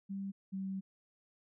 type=tone pair in turn; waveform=sine; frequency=196 / 192.19 Hz; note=G3 / G3; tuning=0 / -34 cents; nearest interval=unison; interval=34 cents; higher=first; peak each=-37 / -36 dBFS; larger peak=second; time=0.09-0.32 / 0.52-0.81 s; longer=second; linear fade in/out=20 ms; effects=none